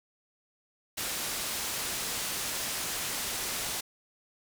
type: low-pass noise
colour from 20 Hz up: white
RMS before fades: -34 dBFS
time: 0.97-3.81 s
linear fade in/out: 10 ms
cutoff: 11000 Hz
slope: 12 dB/octave
effects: none